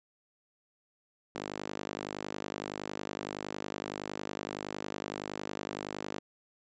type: tone with high-pass filter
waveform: sawtooth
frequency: 50.8 Hz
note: G#1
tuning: 38 cents flat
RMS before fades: -40 dBFS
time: 1.35-6.19 s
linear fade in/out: 0 ms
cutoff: 300 Hz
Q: 1.1
effects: resampled to 16000 Hz